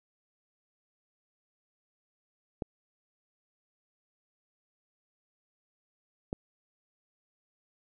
clicks, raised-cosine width 2 ms, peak -19 dBFS, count 2, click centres 2.622 / 6.329 s, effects none

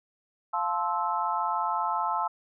sine chord, F major seventh, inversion none, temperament just, 698.5 / 873.1 / 1047.7 / 1309.6 Hz, F5 / A5 / C6 / E6, 0 / -14 / +2 / -12 cents, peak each -34 / -29 / -31 / -31 dBFS, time 0.53-2.28 s, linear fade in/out 10 ms, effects none

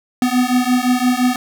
square beating tone pair, 246.9 / 252.7 Hz, B3 / B3, 0 / +40 cents, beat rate 5.8 Hz, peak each -17 dBFS, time 0.22-1.36 s, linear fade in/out 2 ms, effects none

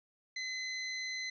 25% pulse tone, 2037 Hz, C7, 47 cents flat, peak -33 dBFS, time 0.36-1.3 s, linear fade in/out 5 ms, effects resampled to 16000 Hz

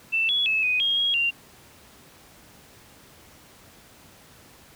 sine tone with pitch steps, 2665 / 3378 / 2597 / 2496 / 3253 / 3287 / 2774 Hz, E7 / G#7 / E7 / D#7 / G#7 / G#7 / F7, +18 / +29 / -26 / +5 / -37 / -19 / -12 cents, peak -20 dBFS, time 0.12-1.31 s, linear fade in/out 20 ms, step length 170 ms, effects pink hiss -51 dBFS RMS until 4.75 s + high-pass 60 Hz 12 dB/octave

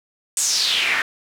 pink noise with band-pass filter sweep, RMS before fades -20 dBFS, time 0.37-1.02 s, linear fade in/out 2 ms, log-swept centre 8100 to 1700 Hz, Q 4.1, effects none

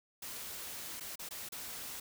white noise with dropouts, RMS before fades -44 dBFS, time 0.22-2 s, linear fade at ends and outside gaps 5 ms, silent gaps 0.999-1.006 / 1.157-1.192 / 1.289-1.308 / 1.489-1.521 s, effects none

